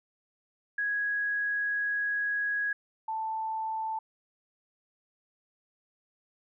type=tone pair in turn; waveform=sine; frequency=1661.2 / 882.8 Hz; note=G#6 / A5; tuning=0 / +5 cents; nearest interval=major seventh; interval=1095 cents; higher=first; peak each=-27 / -30 dBFS; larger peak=first; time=0.78-2.73 / 3.08-3.99 s; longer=first; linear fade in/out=5 ms; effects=none